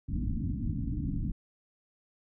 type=low-pass noise; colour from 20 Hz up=pink; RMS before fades=-32 dBFS; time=0.08-1.32 s; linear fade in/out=10 ms; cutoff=300 Hz; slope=96 dB/octave; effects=none